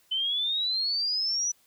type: exponential sweep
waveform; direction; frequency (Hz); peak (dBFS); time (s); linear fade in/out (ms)
sine; up; 3033 to 5960; -25; 0.11-1.52; 10
effects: white hiss -64 dBFS RMS until 1.66 s